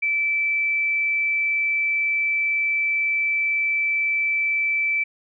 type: tone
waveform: sine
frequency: 2321 Hz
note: D7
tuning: 21 cents flat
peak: -19 dBFS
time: 0.02-5.04 s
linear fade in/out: 10 ms
effects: none

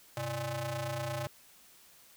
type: ring-modulated tone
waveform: sawtooth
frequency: 233.1 Hz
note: A#3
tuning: in tune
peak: -27 dBFS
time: 0.17-1.27 s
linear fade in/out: 0 ms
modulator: 364 Hz
effects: white hiss -59 dBFS RMS until 2.16 s

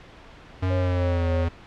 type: tone with pitch glide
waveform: square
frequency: 92.8 to 84.12 Hz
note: F#2 to E2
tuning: +6 to +36 cents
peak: -22 dBFS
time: 0.62-1.49 s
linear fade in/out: 10 ms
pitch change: -170 cents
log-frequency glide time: 0.75-1.28 s
type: tone with tremolo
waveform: sine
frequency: 542 Hz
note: C#5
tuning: 39 cents flat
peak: -26 dBFS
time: 0.7-1.45 s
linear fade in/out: 5 ms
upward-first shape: sine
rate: 3.4 Hz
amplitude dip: 50%
effects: pink hiss -46 dBFS RMS until 1.66 s + low-pass 3000 Hz 12 dB/octave

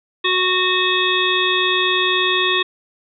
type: harmonic tone with a mistuned harmonic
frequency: 368.2 Hz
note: F#4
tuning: 8 cents flat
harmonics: 1 / 3 / 5 / 7 / 9 / 10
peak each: -22 / -22 / -22 / -22 / -22 / -22 dBFS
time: 0.24-2.63 s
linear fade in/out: 10 ms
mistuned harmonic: 9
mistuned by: +28 cents
effects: none

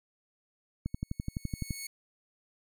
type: tone with exponential growth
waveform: 10% pulse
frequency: 2206 Hz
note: C#7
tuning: 9 cents flat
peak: -28 dBFS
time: 0.85-1.87 s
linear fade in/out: 5 ms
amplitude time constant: 220 ms
type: click train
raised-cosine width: 5 ms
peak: -20 dBFS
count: 11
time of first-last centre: 0.86-1.707 s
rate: 11.8 Hz
effects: none

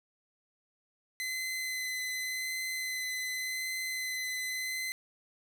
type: tone with vibrato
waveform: sawtooth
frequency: 2035 Hz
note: C7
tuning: 49 cents flat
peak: -30 dBFS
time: 1.2-4.92 s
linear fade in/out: 0 ms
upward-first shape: sine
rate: 0.88 Hz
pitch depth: 11 cents each way
effects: none

